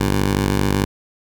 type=ring-modulated tone; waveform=15% pulse; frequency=97.8 Hz; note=G2; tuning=4 cents flat; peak=-7 dBFS; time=0-0.85 s; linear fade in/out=5 ms; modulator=26.5 Hz; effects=none